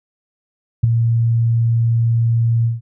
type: tone with ADSR envelope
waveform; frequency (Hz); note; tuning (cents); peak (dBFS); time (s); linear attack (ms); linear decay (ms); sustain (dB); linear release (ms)
sine; 115.8; A#2; -11; -5; 0.83-2.81; 11; 8; -7; 160
effects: none